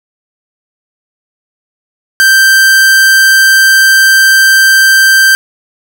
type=tone; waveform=45% pulse; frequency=1566 Hz; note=G6; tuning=2 cents flat; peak=-3 dBFS; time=2.2-5.35 s; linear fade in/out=0 ms; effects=none